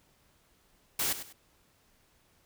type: noise with echo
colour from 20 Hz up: white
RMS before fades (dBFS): -30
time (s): 0.99-1.13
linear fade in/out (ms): 5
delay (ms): 99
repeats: 2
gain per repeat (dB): -11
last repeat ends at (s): 1.328
effects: pink hiss -67 dBFS RMS until 2.45 s